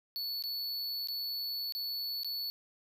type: tone with dropouts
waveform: square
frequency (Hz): 4435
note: C#8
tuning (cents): 0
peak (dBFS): -35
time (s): 0.16-2.5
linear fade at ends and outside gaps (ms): 0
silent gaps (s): 0.424-0.438 / 1.073-1.085 / 1.723-1.75 / 2.233-2.246
effects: none